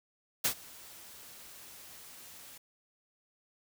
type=noise with ADSR envelope; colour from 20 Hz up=white; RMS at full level=-27 dBFS; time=0.44-2.58 s; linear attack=11 ms; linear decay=87 ms; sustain=-24 dB; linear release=7 ms; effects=none